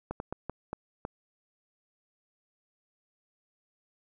slowing click train, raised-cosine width 1 ms, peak -20 dBFS, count 6, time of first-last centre 0.11-1.051 s, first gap 91 ms, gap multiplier 1.37, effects none

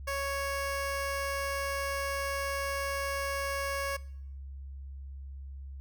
15% pulse tone, 554.4 Hz, C#5, in tune, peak -25 dBFS, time 0.07-3.97 s, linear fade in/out 10 ms, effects noise-tail reverb RT60 0.7 s tail -21 dB re dry + added 68 Hz sine -40 dBFS peak until 5.8 s

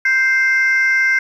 sine tone pair together, 1568 / 2093 Hz, G6 / C7, 0 / 0 cents, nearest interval perfect fourth, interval 500 cents, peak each -13 / -13 dBFS, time 0.05-1.19 s, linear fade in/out 5 ms, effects tanh soft clip ceiling -8 dBFS + 8-bit

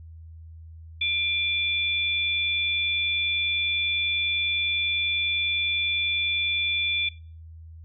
sine tone pair together, 2380 / 3470 Hz, D7 / A7, +22 / -25 cents, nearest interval perfect fifth, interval 653 cents, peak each -25 dBFS, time 1.01-7.09 s, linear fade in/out 5 ms, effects noise-tail reverb RT60 0.4 s tail -22 dB re dry + added 81 Hz sine -41 dBFS peak until 7.84 s

